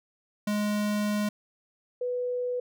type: tone pair in turn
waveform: square / sine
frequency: 208.5 / 494.2 Hz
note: G#3 / B4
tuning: +7 / +1 cents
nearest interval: octave + minor third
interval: 1494 cents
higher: second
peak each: -26 / -27 dBFS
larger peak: first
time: 0.47-1.29 / 2.01-2.6 s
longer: first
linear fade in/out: 5 ms
effects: none